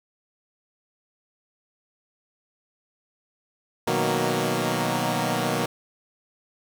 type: chord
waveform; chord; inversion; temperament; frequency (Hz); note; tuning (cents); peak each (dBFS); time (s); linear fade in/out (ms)
10% pulse; B major seventh; none; equal; 123.47 / 155.56 / 185 / 233.1; B2 / D#3 / F#3 / A#3; 0 / 0 / 0 / 0; -20; 3.87-5.66; 5
effects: none